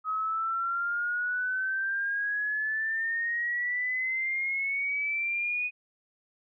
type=exponential sweep; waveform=sine; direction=up; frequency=1267 to 2489 Hz; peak=-27 dBFS; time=0.04-5.71 s; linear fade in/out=50 ms; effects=none